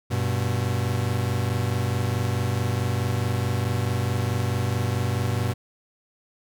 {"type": "tone pair together", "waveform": "40% pulse", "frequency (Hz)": [96.7, 121.34], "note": ["G2", "B2"], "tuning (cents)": [-23, -30], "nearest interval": "major third", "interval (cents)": 393, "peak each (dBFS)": [-25, -24], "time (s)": [0.1, 5.54], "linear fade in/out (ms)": 20, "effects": []}